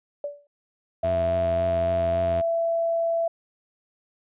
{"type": "tone with exponential decay", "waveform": "sine", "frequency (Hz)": 578, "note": "D5", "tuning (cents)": -28, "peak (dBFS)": -24, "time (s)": [0.24, 0.47], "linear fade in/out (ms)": 2, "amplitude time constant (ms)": 50}
{"type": "tone with vibrato", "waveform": "sawtooth", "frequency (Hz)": 87.31, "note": "F2", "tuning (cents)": 0, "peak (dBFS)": -25, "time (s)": [1.03, 2.42], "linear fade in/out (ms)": 20, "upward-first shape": "sine", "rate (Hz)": 3.6, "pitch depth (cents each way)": 33}
{"type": "tone with pitch glide", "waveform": "sine", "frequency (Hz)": [662, 667.8], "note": ["E5", "E5"], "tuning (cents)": [7, 22], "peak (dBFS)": -21, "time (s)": [1.03, 3.28], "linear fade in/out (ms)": 5, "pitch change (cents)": 15, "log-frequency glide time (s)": [1.24, 2.55]}
{"effects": ["resampled to 8000 Hz"]}